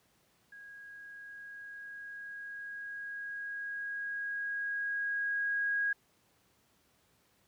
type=tone with level ramp; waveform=sine; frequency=1643 Hz; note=G#6; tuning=19 cents flat; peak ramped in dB=-48 to -28 dBFS; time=0.52-5.93 s; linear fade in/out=5 ms; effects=pink hiss -70 dBFS RMS until 7.47 s + high-pass 80 Hz 12 dB/octave